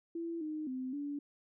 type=tone with pitch steps; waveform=sine; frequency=334.7 / 308.1 / 257.8 / 287.6 Hz; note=E4 / D#4 / C4 / D4; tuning=+26 / -17 / -26 / -36 cents; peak=-36 dBFS; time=0.15-1.19 s; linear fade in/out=5 ms; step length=260 ms; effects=none